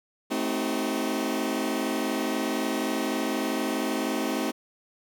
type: chord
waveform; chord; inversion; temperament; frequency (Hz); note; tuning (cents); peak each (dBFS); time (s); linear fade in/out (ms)
sawtooth; A diminished seventh; none; just; 220 / 264 / 316.8 / 380.2; A3 / C4 / Eb4 / Gb4; 0 / +16 / +31 / +47; -28 / -26 / -27 / -30; 0.3-4.52; 20
effects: none